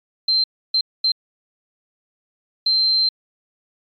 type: tone bursts at uneven times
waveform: sine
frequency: 4127 Hz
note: C8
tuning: 25 cents flat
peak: -14 dBFS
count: 4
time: 0.28-0.44 / 0.74-0.81 / 1.04-1.12 / 2.66-3.09 s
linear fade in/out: 5 ms
effects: MP3 96 kbps